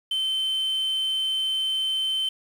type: tone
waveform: sine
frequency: 3083 Hz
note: G7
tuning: 29 cents flat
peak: -20 dBFS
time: 0.11-2.29 s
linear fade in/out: 5 ms
effects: tanh soft clip ceiling -22 dBFS + 8-bit